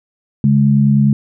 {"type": "tone pair together", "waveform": "sine", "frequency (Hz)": [139.65, 209.4], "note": ["C#3", "G#3"], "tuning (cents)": [13, 15], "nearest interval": "perfect fifth", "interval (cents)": 702, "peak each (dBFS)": -11, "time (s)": [0.44, 1.13], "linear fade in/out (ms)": 2, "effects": []}